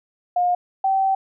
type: tone pair in turn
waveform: sine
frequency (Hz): 713 / 772.3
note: F5 / G5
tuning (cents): +36 / -26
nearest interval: minor second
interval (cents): 138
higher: second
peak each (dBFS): -16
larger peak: neither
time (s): 0.36-0.55 / 0.84-1.15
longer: second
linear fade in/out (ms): 5
effects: none